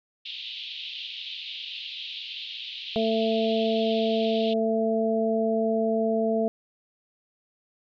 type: band-pass noise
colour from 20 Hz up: pink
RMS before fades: -37 dBFS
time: 0.25-4.54 s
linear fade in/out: 10 ms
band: 2800 to 3900 Hz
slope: 48 dB/octave
type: harmonic tone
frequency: 222.9 Hz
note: A3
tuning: 23 cents sharp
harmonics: 1 / 2 / 3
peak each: -26 / -26 / -26 dBFS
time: 2.96-6.48 s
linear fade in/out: 0 ms
effects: none